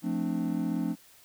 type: chord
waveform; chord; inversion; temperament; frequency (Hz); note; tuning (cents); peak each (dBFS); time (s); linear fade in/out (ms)
triangle; D minor seventh; first; equal with one note detuned; 174.61 / 220 / 261.6 / 297.4; F3 / A3 / C4 / D4; 0 / 0 / 0 / +22; -31; 0.02-0.96; 50
effects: white hiss -57 dBFS RMS until 1.24 s